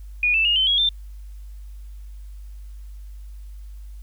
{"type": "tone with pitch steps", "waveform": "sine", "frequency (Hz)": [2454, 2645, 2852, 3074, 3314, 3572], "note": ["D#7", "E7", "F7", "G7", "G#7", "A7"], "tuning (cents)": [-25, 5, 36, -35, -4, 25], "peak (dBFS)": -16, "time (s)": [0.23, 0.89], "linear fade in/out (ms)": 2, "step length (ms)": 110, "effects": ["added 50 Hz sine -35 dBFS peak until 4.02 s", "white hiss -61 dBFS RMS until 4.02 s"]}